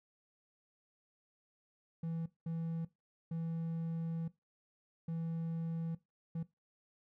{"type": "tone bursts at uneven times", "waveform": "triangle", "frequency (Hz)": 164.81, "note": "E3", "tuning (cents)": 0, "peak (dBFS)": -34, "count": 5, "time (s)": [[2.03, 2.26], [2.46, 2.85], [3.31, 4.28], [5.08, 5.95], [6.35, 6.43]], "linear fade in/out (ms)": 5, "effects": ["noise-tail reverb RT60 0.2 s tail -18 dB re dry"]}